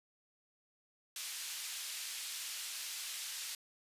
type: band-pass noise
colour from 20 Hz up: pink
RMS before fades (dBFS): -43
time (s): 1.16-3.55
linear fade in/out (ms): 2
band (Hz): 3000 to 13000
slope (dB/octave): 12
effects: resampled to 32000 Hz